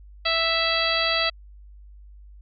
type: harmonic tone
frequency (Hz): 659.3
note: E5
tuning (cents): 0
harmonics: 1 / 2 / 3 / 4 / 5 / 6 / 7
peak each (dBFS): -28 / -28 / -28 / -28 / -28 / -28 / -28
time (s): 0.25-1.3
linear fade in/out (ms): 10
effects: added 50 Hz sine -43 dBFS peak until 2.41 s